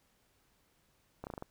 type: slowing click train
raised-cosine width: 1 ms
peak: -27 dBFS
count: 6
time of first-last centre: 1.24-1.424 s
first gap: 29 ms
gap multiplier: 1.12
effects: pink hiss -72 dBFS RMS until 1.5 s